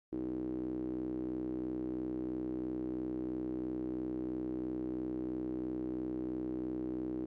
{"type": "tone with band-pass filter", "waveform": "sawtooth", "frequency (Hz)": 63, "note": "B1", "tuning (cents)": 35, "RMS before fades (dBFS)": -38, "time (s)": [0.12, 7.26], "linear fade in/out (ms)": 10, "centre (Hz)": 330, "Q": 8.2, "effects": []}